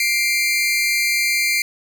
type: tone pair together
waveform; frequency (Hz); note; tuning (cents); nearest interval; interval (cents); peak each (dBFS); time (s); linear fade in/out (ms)
sawtooth; 2100 / 2357; C7 / D7; +6 / +6; major second; 200; -16; 0-1.62; 2
effects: none